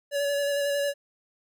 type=tone with vibrato; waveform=square; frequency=569 Hz; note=C#5; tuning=45 cents sharp; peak=-25 dBFS; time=0.11-0.94 s; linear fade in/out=50 ms; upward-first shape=square; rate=11 Hz; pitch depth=14 cents each way; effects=none